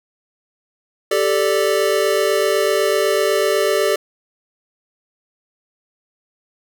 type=chord; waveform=square; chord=G suspended second; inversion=none; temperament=equal; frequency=392 / 440 / 587.3 Hz; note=G4 / A4 / D5; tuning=0 / 0 / 0 cents; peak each=-20 dBFS; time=1.11-3.96 s; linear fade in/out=5 ms; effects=none